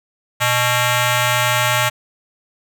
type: ring-modulated tone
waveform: 10% pulse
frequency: 493.9 Hz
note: B4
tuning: in tune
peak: -3 dBFS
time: 0.4-1.9 s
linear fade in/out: 20 ms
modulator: 373 Hz
effects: none